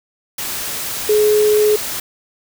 sine tone in noise, 422.9 Hz, G#4, 31 cents sharp, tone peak -10 dBFS, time 1.09-1.76 s, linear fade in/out 5 ms, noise white, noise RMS -24 dBFS, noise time 0.38-2 s, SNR +11 dB, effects none

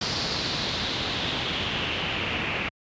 pink noise with low-pass filter sweep, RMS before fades -28 dBFS, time 0.01-2.69 s, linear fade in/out 5 ms, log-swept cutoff 4800 to 2500 Hz, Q 3.8, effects high-pass 80 Hz 12 dB/octave + resampled to 16000 Hz

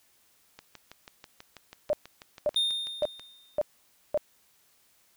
click train, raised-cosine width 0.2 ms, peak -27 dBFS, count 17, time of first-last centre 0.59-3.196 s, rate 6.14 Hz
sine tone bursts, 599 Hz, D5, 34 cents sharp, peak -22 dBFS, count 5, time 1.9-4.175 s, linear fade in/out 0 ms, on 31 ms, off 530 ms
triangle tone with exponential decay, 3650 Hz, A#7, 37 cents flat, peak -20 dBFS, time 2.56-3.58 s, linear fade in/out 2 ms, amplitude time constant 220 ms
effects white hiss -65 dBFS RMS until 5.16 s

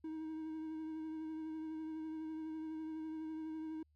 triangle tone with vibrato, 315.6 Hz, D#4, 25 cents sharp, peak -39 dBFS, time 0.04-3.83 s, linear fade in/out 5 ms, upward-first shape triangle, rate 12 Hz, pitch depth 25 cents each way, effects added 75 Hz sine -70 dBFS peak until 3.95 s

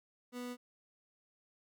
30% pulse tone, 246.1 Hz, B3, 6 cents flat, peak -38 dBFS, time 0.32-0.57 s, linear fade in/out 50 ms, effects 13-bit

